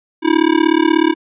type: tone with amplitude modulation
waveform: square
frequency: 322.9 Hz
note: E4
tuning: 36 cents flat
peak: -7 dBFS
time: 0.22-1.15 s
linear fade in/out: 50 ms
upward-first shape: sine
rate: 36.5 Hz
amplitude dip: 100%
effects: resampled to 8000 Hz